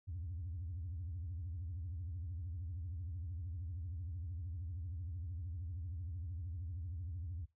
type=tone with vibrato; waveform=sine; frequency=86 Hz; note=F2; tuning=26 cents flat; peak=-39 dBFS; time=0.07-7.46 s; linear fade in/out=20 ms; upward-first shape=triangle; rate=13 Hz; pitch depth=260 cents each way; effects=noise-tail reverb RT60 0.2 s tail -20 dB re dry + tanh soft clip ceiling -37 dBFS